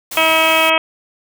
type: noise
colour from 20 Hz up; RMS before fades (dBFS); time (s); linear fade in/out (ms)
white; -27; 0.11-0.7; 5
type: harmonic tone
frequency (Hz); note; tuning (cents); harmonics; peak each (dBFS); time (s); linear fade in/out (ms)
321.1; E4; -45; 1 / 2 / 3 / 4 / 5 / 6 / 7 / 8 / 9 / 10; -26 / -17 / -19 / -19 / -28 / -26 / -20 / -16 / -26 / -20; 0.17-0.78; 2
effects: none